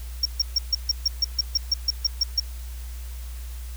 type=tone bursts; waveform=triangle; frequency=5540 Hz; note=F8; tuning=15 cents flat; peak=-16 dBFS; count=14; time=0.23-2.4 s; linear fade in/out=5 ms; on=25 ms; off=140 ms; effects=added 60 Hz sine -32 dBFS peak until 3.76 s + white hiss -47 dBFS RMS until 3.76 s